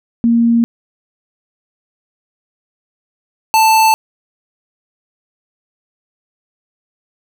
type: tone pair in turn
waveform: sine / square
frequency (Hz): 233.1 / 882.6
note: A#3 / A5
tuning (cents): 0 / +5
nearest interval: octave + major seventh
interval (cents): 2305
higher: second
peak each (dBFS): -8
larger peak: neither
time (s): 0.24-0.64 / 3.54-3.94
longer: neither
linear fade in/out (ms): 0
effects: none